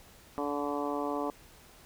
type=harmonic tone with a mistuned harmonic; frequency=144.8 Hz; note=D3; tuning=24 cents flat; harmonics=2 / 3 / 4 / 5 / 6 / 7 / 8; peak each=-35 / -37 / -38 / -39 / -40 / -40 / -41 dBFS; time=0.38-1.3 s; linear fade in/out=0 ms; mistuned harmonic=8; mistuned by=-16 cents; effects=pink hiss -56 dBFS RMS until 1.85 s